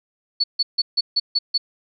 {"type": "tone bursts", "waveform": "sine", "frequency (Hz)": 4435, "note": "C#8", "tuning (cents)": 0, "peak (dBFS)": -15, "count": 7, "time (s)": [0.4, 1.58], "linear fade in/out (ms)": 10, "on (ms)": 40, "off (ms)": 150, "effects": []}